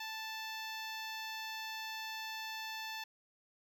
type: tone with notch filter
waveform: 10% pulse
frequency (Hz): 880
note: A5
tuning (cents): 0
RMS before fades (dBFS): -43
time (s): 0-3.04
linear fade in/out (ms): 5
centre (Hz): 10000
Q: 0.81
effects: none